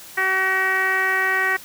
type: tone with low-pass filter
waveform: 10% pulse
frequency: 379.1 Hz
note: F#4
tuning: 42 cents sharp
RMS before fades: -20 dBFS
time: 0.17-1.57 s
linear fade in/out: 10 ms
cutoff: 1900 Hz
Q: 5.1
effects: white hiss -41 dBFS RMS until 1.64 s